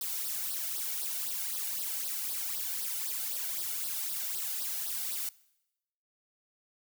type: noise with flanger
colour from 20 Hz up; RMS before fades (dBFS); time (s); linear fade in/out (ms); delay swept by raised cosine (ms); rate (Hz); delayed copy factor
blue; -35; 0.01-5.29; 2; 0.21 to 1.41; 3.9; +0.8
effects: noise-tail reverb RT60 0.9 s tail -22 dB re dry